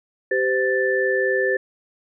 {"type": "tone cluster", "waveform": "sine", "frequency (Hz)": [389.1, 513, 1762], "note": ["G4", "C5", "A6"], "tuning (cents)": [-13, -34, 2], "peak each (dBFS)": -22, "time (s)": [0.31, 1.57], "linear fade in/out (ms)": 5, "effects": []}